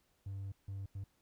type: tone bursts at uneven times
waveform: triangle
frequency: 98 Hz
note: G2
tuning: in tune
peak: -37 dBFS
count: 3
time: 0.26-0.52 / 0.68-0.86 / 0.95-1.04 s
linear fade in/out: 5 ms
effects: tanh soft clip ceiling -34 dBFS + pink hiss -75 dBFS RMS until 1.21 s